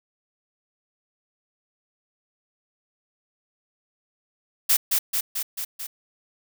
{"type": "noise with echo", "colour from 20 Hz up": "blue", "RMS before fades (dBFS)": -18, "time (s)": [4.69, 4.77], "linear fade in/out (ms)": 10, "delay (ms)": 220, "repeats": 5, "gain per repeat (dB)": -3, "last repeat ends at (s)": 5.87, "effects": []}